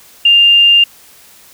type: tone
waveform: sine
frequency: 2800 Hz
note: F7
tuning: 4 cents sharp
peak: -4 dBFS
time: 0.25-0.84 s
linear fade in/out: 5 ms
effects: white hiss -42 dBFS RMS until 1.53 s